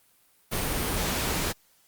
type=noise; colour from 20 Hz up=pink; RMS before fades=-28 dBFS; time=0.51-1.53 s; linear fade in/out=20 ms; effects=white hiss -63 dBFS RMS until 1.87 s + Opus 32 kbps